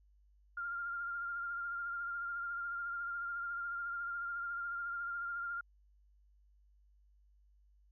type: tone with vibrato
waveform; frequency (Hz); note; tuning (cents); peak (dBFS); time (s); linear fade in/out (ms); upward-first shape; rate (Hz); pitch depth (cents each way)
sine; 1396.9; F6; 0; -37; 0.57-5.61; 5; sine; 14; 25
effects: added 50 Hz sine -64 dBFS peak until 7.91 s